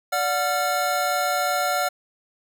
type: tone cluster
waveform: square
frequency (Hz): 584 / 729 / 1377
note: D5 / F#5 / F6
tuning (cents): -10 / -26 / -25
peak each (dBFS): -28 / -25 / -26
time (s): 0.12-1.89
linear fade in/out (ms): 10
effects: none